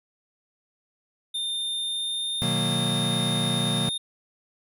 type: tone with pitch glide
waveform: square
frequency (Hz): 3617 to 3655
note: A7 to A#7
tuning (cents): +47 to -35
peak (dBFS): -27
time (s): 1.34-3.98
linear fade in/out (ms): 10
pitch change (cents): +18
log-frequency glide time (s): 1.69-3.02
type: chord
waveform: square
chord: B major seventh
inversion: none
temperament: equal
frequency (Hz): 123.47 / 155.56 / 185 / 233.1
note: B2 / D#3 / F#3 / A#3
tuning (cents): 0 / 0 / 0 / 0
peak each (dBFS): -31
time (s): 2.42-3.89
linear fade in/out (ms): 0
effects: none